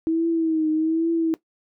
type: tone with vibrato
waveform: sine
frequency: 321.7 Hz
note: E4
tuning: 42 cents flat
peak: -18 dBFS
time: 0.07-1.34 s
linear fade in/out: 0 ms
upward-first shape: triangle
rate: 1.2 Hz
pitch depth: 67 cents each way
effects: noise-tail reverb RT60 0.1 s tail -17 dB re dry